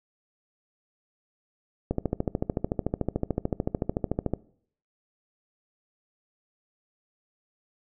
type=click train; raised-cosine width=2 ms; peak=-12 dBFS; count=34; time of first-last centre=1.91-4.336 s; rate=13.6 Hz; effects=noise-tail reverb RT60 0.6 s tail -21 dB re dry